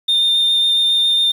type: tone with vibrato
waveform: sine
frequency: 3624 Hz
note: A#7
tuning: 50 cents flat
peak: -10 dBFS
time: 0.08-1.32 s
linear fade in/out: 10 ms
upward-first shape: sine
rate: 7.3 Hz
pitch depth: 10 cents each way
effects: tanh soft clip ceiling -10 dBFS + 7-bit